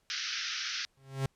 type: band-pass noise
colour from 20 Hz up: white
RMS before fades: -36 dBFS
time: 0.1-0.85 s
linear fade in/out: 0 ms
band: 1300 to 6000 Hz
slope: 96 dB/octave
type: tone with exponential growth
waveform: 45% pulse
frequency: 134.7 Hz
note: C#3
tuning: 49 cents flat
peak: -26 dBFS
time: 0.97-1.26 s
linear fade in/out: 2 ms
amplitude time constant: 63 ms
effects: pink hiss -73 dBFS RMS until 1.35 s + low-pass 11000 Hz 12 dB/octave